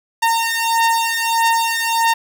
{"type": "beating tone pair", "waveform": "sawtooth", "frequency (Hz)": [915, 916.6], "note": ["A#5", "A#5"], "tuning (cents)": [-32, -29], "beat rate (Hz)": 1.6, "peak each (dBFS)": -14, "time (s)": [0.22, 2.14], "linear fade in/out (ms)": 10, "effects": ["8-bit"]}